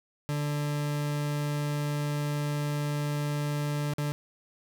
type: tone with dropouts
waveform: 40% pulse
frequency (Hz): 146.83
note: D3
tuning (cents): 0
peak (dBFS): -27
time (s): 0.29-4.12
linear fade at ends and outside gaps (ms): 0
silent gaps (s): 3.936-3.983
effects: none